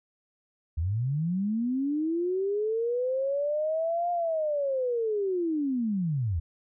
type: linear two-way sweep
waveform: sine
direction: up then down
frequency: 74.2 to 706 to 74.2 Hz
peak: -25 dBFS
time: 0.77-6.4 s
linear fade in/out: 10 ms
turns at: 4.11 s
effects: none